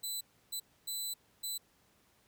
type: tone bursts at uneven times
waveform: 15% pulse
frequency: 4000 Hz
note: B7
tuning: 21 cents sharp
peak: -29 dBFS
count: 4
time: 0.03-0.21 / 0.52-0.6 / 0.87-1.14 / 1.43-1.58 s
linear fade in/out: 10 ms
effects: pink hiss -69 dBFS RMS until 2.27 s + high-pass 60 Hz 12 dB/octave